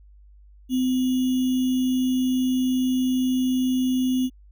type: tone with sample-and-hold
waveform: sine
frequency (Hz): 256.2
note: C4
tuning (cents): -36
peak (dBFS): -19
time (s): 0.69-4.3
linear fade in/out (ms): 50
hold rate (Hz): 3150
effects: added 50 Hz sine -47 dBFS peak until 4.51 s